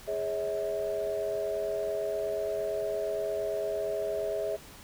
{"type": "chord", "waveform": "sine", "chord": "C# minor", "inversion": "second", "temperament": "equal with one note detuned", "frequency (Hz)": [415.3, 554.4, 643.1], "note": ["G#4", "C#5", "E5"], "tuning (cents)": [0, 0, -43], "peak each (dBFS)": [-33, -35, -31], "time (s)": [0.07, 4.57], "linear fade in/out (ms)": 20, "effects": ["tanh soft clip ceiling -21 dBFS", "pink hiss -50 dBFS RMS until 4.83 s"]}